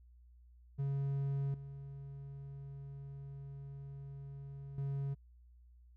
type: tone with level steps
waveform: triangle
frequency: 138.59 Hz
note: C#3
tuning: in tune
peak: -31 / -43 / -33 dBFS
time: 0.78-5.15 s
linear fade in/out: 20 ms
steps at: 1.54 / 4.78 s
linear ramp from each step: 2 ms
effects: added 60 Hz sine -58 dBFS peak until 5.96 s